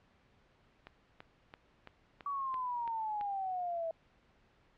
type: click train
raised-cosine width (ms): 0.3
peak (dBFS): -31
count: 8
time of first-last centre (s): 0.87-3.211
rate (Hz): 2.99
type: exponential sweep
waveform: sine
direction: down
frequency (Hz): 1146 to 648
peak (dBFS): -34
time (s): 2.26-3.91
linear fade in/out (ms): 2
effects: pink hiss -68 dBFS RMS until 4.77 s + low-pass 3000 Hz 12 dB/octave